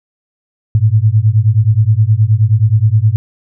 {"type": "beating tone pair", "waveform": "sine", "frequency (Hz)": [103.83, 113.33], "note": ["G#2", "A#2"], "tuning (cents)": [0, -48], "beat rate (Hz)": 9.5, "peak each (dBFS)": -10, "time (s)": [0.75, 3.16], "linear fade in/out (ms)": 0, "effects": []}